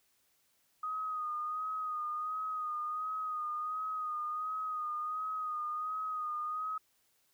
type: tone with vibrato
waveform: sine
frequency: 1244.5 Hz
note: D#6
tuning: in tune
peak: -34 dBFS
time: 0.83-6.78 s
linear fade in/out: 5 ms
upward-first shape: sine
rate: 1.4 Hz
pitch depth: 38 cents each way
effects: white hiss -73 dBFS RMS until 7.33 s